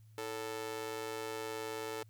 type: tone with amplitude modulation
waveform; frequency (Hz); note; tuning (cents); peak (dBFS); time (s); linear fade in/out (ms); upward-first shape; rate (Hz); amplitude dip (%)
sawtooth; 440; A4; 0; -31; 0.18-2.03; 2; sine; 119; 85
effects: added 109 Hz sine -56 dBFS peak until 2.09 s + white hiss -75 dBFS RMS until 2.09 s